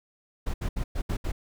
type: noise bursts at uneven times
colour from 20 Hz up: brown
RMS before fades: -28 dBFS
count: 6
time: 0.46-0.54 / 0.61-0.69 / 0.76-0.84 / 0.95-1.02 / 1.09-1.17 / 1.24-1.32 s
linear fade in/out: 10 ms
effects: none